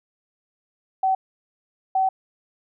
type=tone bursts at uneven times; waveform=sine; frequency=762 Hz; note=G5; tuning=49 cents flat; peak=-17 dBFS; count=2; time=1.03-1.15 / 1.95-2.09 s; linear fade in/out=5 ms; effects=none